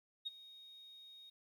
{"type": "tone with ADSR envelope", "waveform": "sine", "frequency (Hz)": 3733, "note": "A#7", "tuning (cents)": 2, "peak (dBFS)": -36, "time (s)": [0.25, 1.3], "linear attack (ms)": 19, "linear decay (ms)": 24, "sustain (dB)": -18, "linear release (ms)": 8, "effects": ["tanh soft clip ceiling -32 dBFS", "12-bit"]}